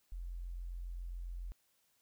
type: tone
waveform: sine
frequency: 43.65 Hz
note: F1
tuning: in tune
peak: -40 dBFS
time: 0.12-1.52 s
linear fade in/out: 0 ms
effects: white hiss -75 dBFS RMS until 2.01 s